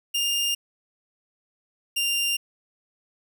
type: tone pair in turn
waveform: sawtooth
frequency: 2809 / 2791 Hz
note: F7 / F7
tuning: +9 / -2 cents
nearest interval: unison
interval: 11 cents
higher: first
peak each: -19 dBFS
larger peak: neither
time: 0.14-0.55 / 1.96-2.37 s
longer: neither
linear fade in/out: 10 ms
effects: none